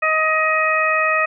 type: harmonic tone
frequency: 629 Hz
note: D#5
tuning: 19 cents sharp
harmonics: 1 / 2 / 3 / 4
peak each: -22 / -19 / -20 / -21 dBFS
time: 0.02-1.26 s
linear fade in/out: 10 ms
effects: none